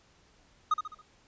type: tone with echo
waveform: triangle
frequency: 1244.5 Hz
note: D#6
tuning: in tune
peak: -20 dBFS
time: 0.71-0.74 s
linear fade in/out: 5 ms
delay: 69 ms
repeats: 4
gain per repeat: -7 dB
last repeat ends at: 1.016 s
effects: pink hiss -63 dBFS RMS until 1.27 s + resampled to 16000 Hz